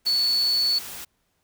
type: tone in noise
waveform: sine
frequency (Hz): 4438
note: C#8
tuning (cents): +1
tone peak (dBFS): -19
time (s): 0.06-0.79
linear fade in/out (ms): 10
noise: white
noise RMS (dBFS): -37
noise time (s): 0.05-1.05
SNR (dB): +15
effects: pink hiss -71 dBFS RMS until 1.43 s